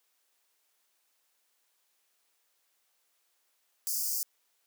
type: high-pass noise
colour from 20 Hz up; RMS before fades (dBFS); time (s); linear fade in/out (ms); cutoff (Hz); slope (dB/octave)
white; -32; 3.87-4.23; 0; 4700; 96
effects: white hiss -74 dBFS RMS until 4.66 s + high-pass 400 Hz 12 dB/octave